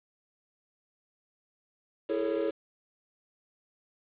triangle chord, A major seventh, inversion second, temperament equal with one note detuned, 329.6 / 415.3 / 450.5 / 554.4 Hz, E4 / G#4 / A4 / C#5, 0 / 0 / +41 / 0 cents, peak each -31 dBFS, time 2.09-2.51 s, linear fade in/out 10 ms, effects resampled to 8000 Hz + 8-bit

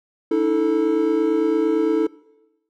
triangle chord, D suspended second, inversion none, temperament equal with one note detuned, 293.7 / 322.5 / 440 Hz, D4 / E4 / A4, 0 / -38 / 0 cents, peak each -23 / -17 / -18 dBFS, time 0.31-2.07 s, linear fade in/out 5 ms, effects noise-tail reverb RT60 1.0 s tail -22 dB re dry

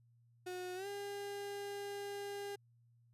35% pulse tone with pitch glide, 363.5 to 403.3 Hz, F#4 to G4, -31 to +49 cents, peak -40 dBFS, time 0.46-2.56 s, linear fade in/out 10 ms, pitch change +180 cents, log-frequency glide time 0.75-0.87 s, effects added 118 Hz sine -66 dBFS peak until 3.13 s + resampled to 32000 Hz

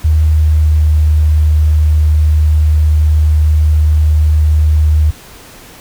sine tone with pitch glide, 77.78 to 76.66 Hz, D#2 to D#2, 0 to -25 cents, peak -6 dBFS, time 0.04-5.11 s, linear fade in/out 10 ms, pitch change -25 cents, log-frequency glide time 0.15-0.96 s, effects pink hiss -36 dBFS RMS until 5.8 s

